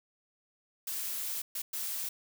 blue noise bursts at uneven times, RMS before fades -36 dBFS, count 3, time 0.87-1.42 / 1.55-1.62 / 1.73-2.09 s, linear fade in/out 5 ms, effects none

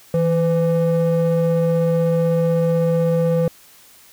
triangle ring-modulated tone, 334 Hz, E4, 23 cents sharp, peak -9 dBFS, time 0.14-3.48 s, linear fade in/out 2 ms, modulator 171 Hz, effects tanh soft clip ceiling -6 dBFS + white hiss -48 dBFS RMS until 4.12 s

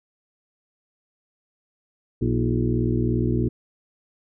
harmonic tone with a mistuned harmonic, 60.1 Hz, B1, 46 cents flat, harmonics 1 / 2 / 3 / 4 / 5 / 6 / 7, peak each -28 / -23 / -33 / -26 / -28 / -28 / -33 dBFS, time 2.21-3.49 s, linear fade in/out 10 ms, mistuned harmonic 5, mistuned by +96 cents, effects none

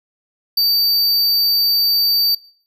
square tone, 4622 Hz, D8, 28 cents flat, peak -13 dBFS, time 0.57-2.35 s, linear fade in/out 5 ms, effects noise-tail reverb RT60 0.5 s tail -22 dB re dry

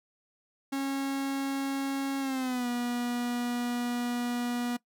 45% pulse tone with pitch glide, 273.4 to 242.2 Hz, C#4 to B3, -24 to -34 cents, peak -29 dBFS, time 0.72-4.77 s, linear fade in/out 10 ms, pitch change -210 cents, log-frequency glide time 2.2-2.68 s, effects noise-tail reverb RT60 0.1 s tail -20 dB re dry

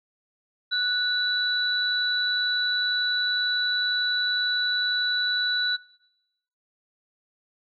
sine tone pair together, 1480 / 3951 Hz, F#6 / B7, 0 / 0 cents, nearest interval octave + perfect fourth, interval 1700 cents, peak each -26 / -24 dBFS, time 0.71-5.77 s, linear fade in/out 20 ms, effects noise-tail reverb RT60 0.9 s tail -22 dB re dry

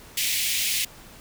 pink high-pass noise, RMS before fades -25 dBFS, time 0.17-0.85 s, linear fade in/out 5 ms, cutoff 2100 Hz, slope 48 dB/octave, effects pink hiss -47 dBFS RMS until 1.2 s

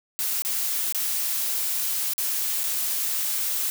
blue noise with dropouts, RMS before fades -26 dBFS, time 0.19-3.7 s, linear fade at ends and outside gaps 0 ms, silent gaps 0.421-0.449 / 0.924-0.947 / 2.135-2.18 / 2.634-2.639 s, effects none

